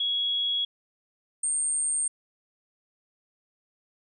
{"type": "tone pair in turn", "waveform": "sine", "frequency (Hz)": [3335, 8625], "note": ["G#7", "C#9"], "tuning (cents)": [7, -48], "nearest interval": "octave + major third", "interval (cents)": 1645, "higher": "second", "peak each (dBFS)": -24, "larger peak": "neither", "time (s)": [[0, 0.65], [1.43, 2.08]], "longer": "neither", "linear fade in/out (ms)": 5, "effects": []}